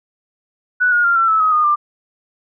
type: tone with pitch steps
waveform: sine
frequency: 1480 / 1434.5 / 1390.5 / 1347.8 / 1306.4 / 1266.3 / 1227.4 / 1189.7 Hz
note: F#6 / F6 / F6 / E6 / E6 / D#6 / D#6 / D6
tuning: 0 / +46 / -8 / +38 / -16 / +30 / -24 / +22 cents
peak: -11 dBFS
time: 0.8-1.76 s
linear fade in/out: 20 ms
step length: 120 ms
effects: none